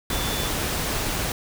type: tone in noise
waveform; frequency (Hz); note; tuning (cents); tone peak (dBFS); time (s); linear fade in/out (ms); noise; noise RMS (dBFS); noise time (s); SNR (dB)
sine; 3490; A7; -15; -33; 0.12-0.48; 2; pink; -26; 0.1-1.32; -10
effects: none